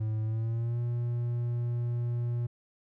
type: tone with pitch glide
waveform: triangle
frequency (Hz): 109.1 to 119.66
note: A2 to A#2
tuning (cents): -14 to +46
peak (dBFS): -26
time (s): 0-2.47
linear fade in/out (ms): 10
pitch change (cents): +160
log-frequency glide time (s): 0.23-0.79
effects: none